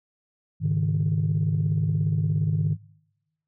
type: chord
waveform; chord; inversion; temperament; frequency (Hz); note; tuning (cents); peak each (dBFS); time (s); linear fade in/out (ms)
sine; Ab suspended fourth; none; equal; 103.83 / 138.59 / 155.56; Ab2 / Db3 / Eb3; 0 / 0 / 0; -25 / -28 / -22; 0.6-2.77; 50
effects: noise-tail reverb RT60 1.0 s tail -26 dB re dry + tanh soft clip ceiling -15 dBFS